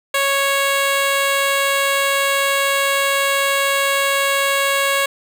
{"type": "tone", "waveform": "10% pulse", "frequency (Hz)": 553, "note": "C#5", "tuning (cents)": -4, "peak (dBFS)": -7, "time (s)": [0.14, 5.06], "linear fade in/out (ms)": 5, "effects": []}